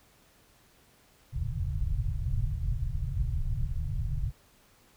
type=low-pass noise; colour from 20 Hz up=pink; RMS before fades=-30 dBFS; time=1.32-4.32 s; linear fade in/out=50 ms; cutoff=150 Hz; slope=96 dB/octave; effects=pink hiss -62 dBFS RMS until 4.96 s